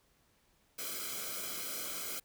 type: noise with comb filter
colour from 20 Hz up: white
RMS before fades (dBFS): -40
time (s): 0.78-2.2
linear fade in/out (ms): 10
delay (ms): 1.1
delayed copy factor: -0.95
effects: pink hiss -71 dBFS RMS until 2.24 s